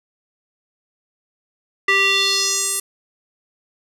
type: tone with band-pass filter sweep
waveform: square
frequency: 392 Hz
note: G4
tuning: in tune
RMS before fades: -18 dBFS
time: 1.88-2.8 s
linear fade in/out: 5 ms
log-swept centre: 2100 to 10000 Hz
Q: 3
effects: none